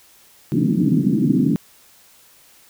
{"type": "band-pass noise", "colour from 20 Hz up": "white", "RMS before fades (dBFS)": -17, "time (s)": [0.52, 1.56], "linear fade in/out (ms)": 0, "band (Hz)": [140, 300], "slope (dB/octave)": 48, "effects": ["white hiss -51 dBFS RMS until 2.69 s"]}